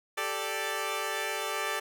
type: chord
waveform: 10% pulse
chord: G suspended second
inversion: none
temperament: equal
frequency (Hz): 392 / 440 / 587.3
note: G4 / A4 / D5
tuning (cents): 0 / 0 / 0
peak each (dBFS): -28 / -26 / -27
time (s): 0.17-1.8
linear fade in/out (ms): 10
effects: none